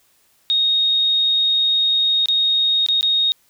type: tone with dropouts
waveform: sine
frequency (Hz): 3729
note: A#7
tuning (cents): 0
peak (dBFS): -14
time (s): 0.5-3.32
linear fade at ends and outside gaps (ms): 0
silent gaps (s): 2.258-2.285 / 2.863-2.886 / 3.01-3.029
effects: white hiss -59 dBFS RMS until 3.49 s